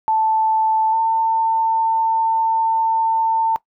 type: tone pair in turn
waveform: sine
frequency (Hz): 880 / 897.5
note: A5 / A5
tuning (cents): 0 / +34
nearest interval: unison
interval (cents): 34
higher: second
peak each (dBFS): -14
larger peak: neither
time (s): 0.08-0.93 / 0.93-3.56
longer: second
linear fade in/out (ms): 0
effects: noise-tail reverb RT60 0.1 s tail -19 dB re dry